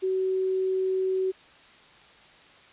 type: tone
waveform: sine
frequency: 376.9 Hz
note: F#4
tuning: 32 cents sharp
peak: -23 dBFS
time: 0.02-1.32 s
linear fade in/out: 20 ms
effects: white hiss -53 dBFS RMS until 2.72 s + resampled to 8000 Hz